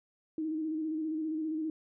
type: tone with vibrato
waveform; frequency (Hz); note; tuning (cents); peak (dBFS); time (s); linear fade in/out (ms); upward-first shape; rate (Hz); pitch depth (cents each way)
sine; 314; D#4; +16; -31; 0.38-1.7; 2; square; 15; 35
effects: none